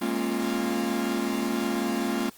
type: chord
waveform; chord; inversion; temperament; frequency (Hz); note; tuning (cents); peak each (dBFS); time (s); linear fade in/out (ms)
45% pulse; Bb minor seventh; third; equal with one note detuned; 207.7 / 233.1 / 271.8 / 349.2; Ab3 / Bb3 / Db4 / F4; 0 / 0 / -34 / 0; -32 / -30 / -31 / -31; 0.01-2.3; 10
effects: white hiss -52 dBFS RMS until 2.37 s + Opus 32 kbps